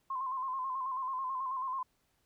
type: tone with vibrato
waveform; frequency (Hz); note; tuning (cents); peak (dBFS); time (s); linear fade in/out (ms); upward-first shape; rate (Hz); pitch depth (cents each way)
sine; 1046.5; C6; 0; -33; 0.1-1.83; 5; square; 9.2; 46
effects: pink hiss -75 dBFS RMS until 2.25 s